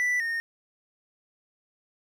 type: tone pair in turn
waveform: triangle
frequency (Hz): 1975 / 1839.3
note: B6 / A#6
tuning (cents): 0 / -24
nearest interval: minor second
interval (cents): 124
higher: first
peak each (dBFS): -21 / -25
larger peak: first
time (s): 0-0.2 / 0.2-0.4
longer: neither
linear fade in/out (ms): 0
effects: none